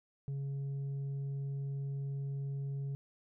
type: tone with tanh clipping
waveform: sine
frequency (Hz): 138.59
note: C#3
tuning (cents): 0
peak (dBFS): -36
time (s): 0.28-2.95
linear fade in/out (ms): 0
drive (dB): 3
effects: none